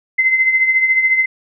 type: tone with tremolo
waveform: sine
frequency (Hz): 2062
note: C7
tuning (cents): -26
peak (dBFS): -8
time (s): 0.18-1.26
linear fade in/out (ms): 10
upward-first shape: triangle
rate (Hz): 14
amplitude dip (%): 65
effects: none